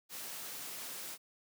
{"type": "noise", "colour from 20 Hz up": "white", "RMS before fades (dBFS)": -44, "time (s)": [0.09, 1.18], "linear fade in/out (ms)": 50, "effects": ["high-pass 150 Hz 12 dB/octave"]}